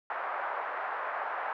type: band-pass noise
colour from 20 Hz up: pink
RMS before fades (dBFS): -35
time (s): 0.1-1.53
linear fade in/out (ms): 2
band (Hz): 670 to 1600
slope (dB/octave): 24
effects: none